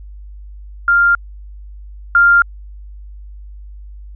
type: tone pair in turn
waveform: sine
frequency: 1396.9 / 1396.9 Hz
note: F6 / F6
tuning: 0 / 0 cents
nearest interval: unison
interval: 0 cents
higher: neither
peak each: -8 / -6 dBFS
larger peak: second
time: 0.88-1.15 / 2.15-2.42 s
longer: neither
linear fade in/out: 2 ms
effects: added 50 Hz sine -31 dBFS peak until 4.15 s